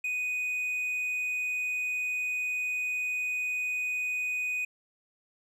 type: tone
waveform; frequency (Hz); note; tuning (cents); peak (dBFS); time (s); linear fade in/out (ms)
triangle; 2489; D#7; 0; -27; 0.04-4.65; 5
effects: none